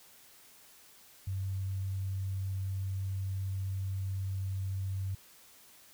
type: tone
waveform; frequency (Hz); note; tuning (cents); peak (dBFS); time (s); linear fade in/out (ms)
sine; 96.1; G2; -34; -32; 1.27-5.15; 5
effects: white hiss -58 dBFS RMS until 5.93 s